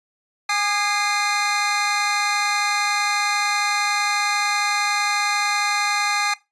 25% pulse tone cluster, 823 / 1219 / 2085 Hz, G#5 / D#6 / C7, -16 / -36 / -7 cents, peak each -20 dBFS, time 0.49-6.34 s, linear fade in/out 5 ms, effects noise-tail reverb RT60 0.2 s tail -18 dB re dry + resampled to 22050 Hz

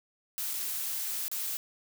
blue noise with dropouts, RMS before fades -34 dBFS, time 0.38-1.57 s, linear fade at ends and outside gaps 0 ms, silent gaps 0.535-0.539 / 1.281-1.315 s, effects none

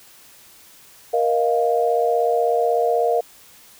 sine chord, Bb suspended fourth, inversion none, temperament equal with one note detuned, 470.5 / 622.3 / 698.5 Hz, Bb4 / Eb5 / F5, +16 / 0 / 0 cents, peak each -19 / -23 / -20 dBFS, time 1.13-3.21 s, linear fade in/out 10 ms, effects white hiss -48 dBFS RMS until 3.79 s

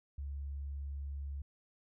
sine tone, 70.2 Hz, C#2, 22 cents sharp, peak -38 dBFS, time 0.18-1.42 s, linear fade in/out 5 ms, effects none

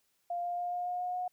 sine tone with pitch steps, 698.5 / 703 / 707.4 / 711.9 / 716.5 / 721 / 725.6 Hz, F5 / F5 / F5 / F5 / F5 / F#5 / F#5, 0 / +11 / +22 / +33 / +44 / -45 / -34 cents, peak -32 dBFS, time 0.3-1.28 s, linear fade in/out 5 ms, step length 140 ms, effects white hiss -75 dBFS RMS until 1.32 s

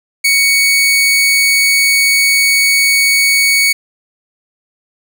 sawtooth tone, 2231 Hz, C#7, 11 cents sharp, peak -5 dBFS, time 0.24-3.73 s, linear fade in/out 10 ms, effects 7-bit

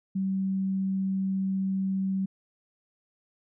sine tone, 191.8 Hz, G3, 37 cents flat, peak -25 dBFS, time 0.15-2.26 s, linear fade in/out 10 ms, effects none

